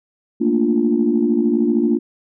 sine chord, Bb major seventh, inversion third, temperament equal, 220 / 233.1 / 293.7 / 349.2 Hz, A3 / Bb3 / D4 / F4, 0 / 0 / 0 / 0 cents, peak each -22 / -17 / -19 / -19 dBFS, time 0.4-1.99 s, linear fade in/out 20 ms, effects tanh soft clip ceiling -4 dBFS

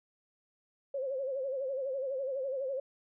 sine tone with vibrato, 535 Hz, C5, 38 cents sharp, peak -32 dBFS, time 0.94-2.8 s, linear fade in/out 5 ms, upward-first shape sine, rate 12 Hz, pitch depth 85 cents each way, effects none

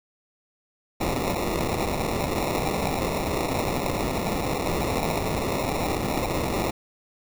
blue noise with sample-and-hold, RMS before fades -26 dBFS, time 1-6.71 s, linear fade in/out 10 ms, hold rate 1575 Hz, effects none

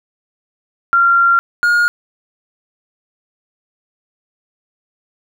sine / triangle tone pair in turn, 1381 / 1427.2 Hz, F6 / F6, -20 / +37 cents, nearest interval minor second, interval 57 cents, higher second, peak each -8 / -8 dBFS, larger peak neither, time 0.93-1.39 / 1.63-1.88 s, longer first, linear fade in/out 0 ms, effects none

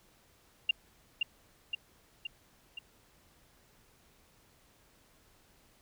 sine tone with echo, 2794 Hz, F7, in tune, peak -22 dBFS, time 0.69-0.71 s, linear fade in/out 5 ms, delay 520 ms, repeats 4, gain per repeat -4 dB, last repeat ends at 2.79 s, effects pink hiss -65 dBFS RMS until 5.81 s

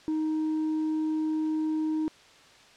sine tone with tanh clipping, 312.3 Hz, D#4, 7 cents sharp, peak -26 dBFS, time 0.08-2.08 s, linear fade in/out 0 ms, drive 2 dB, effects white hiss -54 dBFS RMS until 2.76 s + low-pass 5000 Hz 12 dB/octave

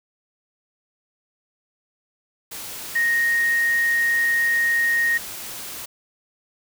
sine tone in noise, 1864.7 Hz, A#6, in tune, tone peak -17 dBFS, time 2.95-5.18 s, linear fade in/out 10 ms, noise white, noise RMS -34 dBFS, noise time 2.51-5.86 s, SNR +14 dB, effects none

